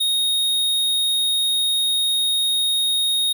square tone, 3729 Hz, A#7, in tune, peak -18 dBFS, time 0-3.33 s, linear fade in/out 10 ms, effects 9-bit

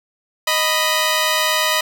10% pulse tone pair together, 622.3 / 987.8 Hz, D#5 / B5, 0 / 0 cents, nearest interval minor sixth, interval 800 cents, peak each -10 dBFS, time 0.47-1.81 s, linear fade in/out 5 ms, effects none

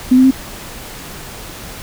sine tone with pitch steps, 253.9 / 258.9 / 264.1 Hz, B3 / C4 / C4, +48 / -18 / +16 cents, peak -5 dBFS, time 0.11-0.311 s, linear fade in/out 10 ms, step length 67 ms, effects pink hiss -31 dBFS RMS until 1.82 s

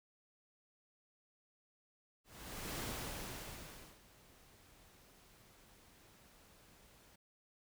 pink noise with ADSR envelope, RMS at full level -42 dBFS, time 2.24-7.16 s, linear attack 540 ms, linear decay 1200 ms, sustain -22 dB, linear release 7 ms, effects none

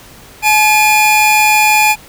45% pulse tone pair together, 854 / 2422 Hz, G#5 / D#7, +48 / -47 cents, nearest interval octave + tritone, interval 1805 cents, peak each -10 dBFS, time 0.42-1.96 s, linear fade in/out 50 ms, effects pink hiss -38 dBFS RMS until 2.08 s

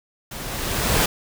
pink noise with level ramp, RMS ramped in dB -34 to -17 dBFS, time 0.31-1.06 s, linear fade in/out 5 ms, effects none

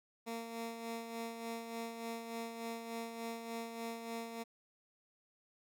15% pulse tone with tremolo, 229.8 Hz, A#3, 25 cents flat, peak -33 dBFS, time 0.26-4.44 s, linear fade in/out 20 ms, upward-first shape sine, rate 3.4 Hz, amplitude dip 50%, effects none

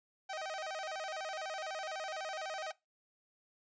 sawtooth tone with vibrato, 696 Hz, F5, 6 cents flat, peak -35 dBFS, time 0.29-2.72 s, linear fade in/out 10 ms, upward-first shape square, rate 12 Hz, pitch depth 180 cents each way, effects noise-tail reverb RT60 0.2 s tail -20 dB re dry + resampled to 16000 Hz

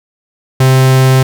45% pulse tone, 131.1 Hz, C3, 4 cents sharp, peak -5 dBFS, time 0.6-1.23 s, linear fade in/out 5 ms, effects none

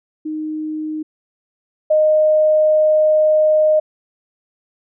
sine tone pair in turn, 309.5 / 617.2 Hz, D#4 / D#5, -9 / -14 cents, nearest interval octave, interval 1195 cents, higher second, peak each -21 / -10 dBFS, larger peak second, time 0.25-1.03 / 1.9-3.8 s, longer second, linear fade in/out 10 ms, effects none

